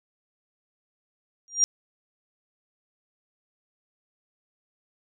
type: tone with exponential growth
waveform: sine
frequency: 5700 Hz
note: F8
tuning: 34 cents sharp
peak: -12 dBFS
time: 1.48-1.64 s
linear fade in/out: 0 ms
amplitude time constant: 33 ms
effects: none